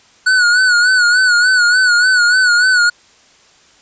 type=tone with vibrato; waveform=square; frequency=1470 Hz; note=F#6; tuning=12 cents flat; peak=-9 dBFS; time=0.26-2.9 s; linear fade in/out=10 ms; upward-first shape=sine; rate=3.4 Hz; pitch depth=63 cents each way; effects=white hiss -48 dBFS RMS until 3.81 s + resampled to 16000 Hz